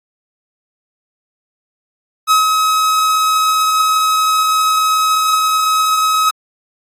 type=tone with ADSR envelope; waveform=45% pulse; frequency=1276 Hz; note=D#6; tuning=43 cents sharp; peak=-7 dBFS; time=2.27-6.31 s; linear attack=42 ms; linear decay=130 ms; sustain=-4 dB; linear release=9 ms; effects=AAC 48 kbps